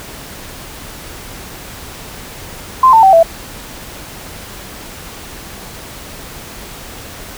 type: tone with pitch steps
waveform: sine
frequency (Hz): 1040 / 895 / 770.2 / 662.8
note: C6 / A5 / G5 / E5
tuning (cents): -11 / +29 / -31 / +9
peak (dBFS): -3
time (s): 2.83-3.23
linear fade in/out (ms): 5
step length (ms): 100
effects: pink hiss -31 dBFS RMS until 7.37 s